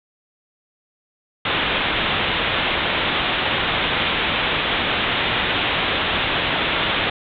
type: low-pass noise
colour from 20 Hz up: white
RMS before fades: -21 dBFS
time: 1.45-7.1 s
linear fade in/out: 5 ms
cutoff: 3700 Hz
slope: 96 dB/octave
effects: none